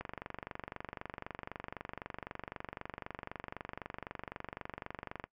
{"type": "click train", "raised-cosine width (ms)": 0.5, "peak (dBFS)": -25, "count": 126, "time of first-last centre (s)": [0.01, 5.24], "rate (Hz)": 23.9, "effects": ["noise-tail reverb RT60 0.1 s tail -19 dB re dry"]}